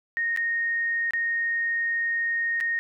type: tone with dropouts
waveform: sine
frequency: 1856 Hz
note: A#6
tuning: 8 cents flat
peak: -23 dBFS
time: 0.17-2.79 s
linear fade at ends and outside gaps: 0 ms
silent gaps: 0.363-0.373 / 1.108-1.135 / 2.603-2.609 s
effects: none